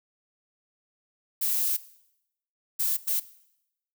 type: noise bursts at uneven times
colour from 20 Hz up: violet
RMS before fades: -26 dBFS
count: 3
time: 1.41-1.77 / 2.79-2.97 / 3.07-3.2 s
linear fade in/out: 10 ms
effects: noise-tail reverb RT60 0.8 s tail -18 dB re dry